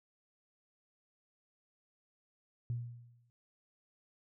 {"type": "tone with exponential decay", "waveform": "sine", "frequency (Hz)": 119.3, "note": "A#2", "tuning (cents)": 41, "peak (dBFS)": -31, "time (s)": [2.7, 3.3], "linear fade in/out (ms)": 0, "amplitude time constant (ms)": 130, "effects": ["tanh soft clip ceiling -27 dBFS"]}